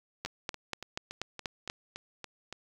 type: two click trains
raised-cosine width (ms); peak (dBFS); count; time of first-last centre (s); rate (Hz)
0.2; -23 / -16; 9 / 7; 0.26-2.526 / 0.25-1.699; 3.53 / 4.14
effects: 8-bit